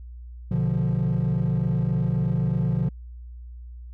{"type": "chord", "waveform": "triangle", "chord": "B diminished", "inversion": "none", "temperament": "equal", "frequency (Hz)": [123.47, 146.83, 174.61], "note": ["B2", "D3", "F3"], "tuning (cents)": [0, 0, 0], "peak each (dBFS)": -22, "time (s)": [0.51, 2.89], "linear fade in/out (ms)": 5, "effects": ["tanh soft clip ceiling -15 dBFS", "added 60 Hz sine -37 dBFS peak until 3.93 s"]}